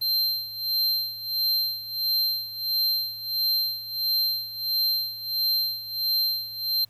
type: tone with tremolo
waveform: square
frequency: 4140 Hz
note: C8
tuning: 19 cents flat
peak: -21 dBFS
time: 0.01-6.85 s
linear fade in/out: 10 ms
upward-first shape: sine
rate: 1.5 Hz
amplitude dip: 80%
effects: added 112 Hz sine -56 dBFS peak until 6.89 s + pink hiss -63 dBFS RMS until 6.89 s